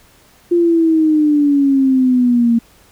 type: exponential sweep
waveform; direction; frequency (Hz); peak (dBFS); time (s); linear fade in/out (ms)
sine; down; 349.2 to 229.9; -9; 0.51-2.59; 10
effects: pink hiss -49 dBFS RMS until 2.91 s